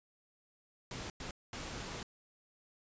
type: noise bursts at uneven times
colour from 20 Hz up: pink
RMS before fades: -43 dBFS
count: 3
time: 0.91-1.1 / 1.2-1.31 / 1.53-2.03 s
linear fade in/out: 2 ms
effects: resampled to 16000 Hz